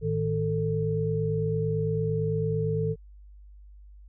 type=tone cluster; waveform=sine; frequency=108.2 / 157.1 / 443.8 Hz; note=A2 / D#3 / A4; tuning=-29 / +17 / +15 cents; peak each=-30 / -28 / -28 dBFS; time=0.01-2.96 s; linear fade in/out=50 ms; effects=added 50 Hz sine -46 dBFS peak until 4.08 s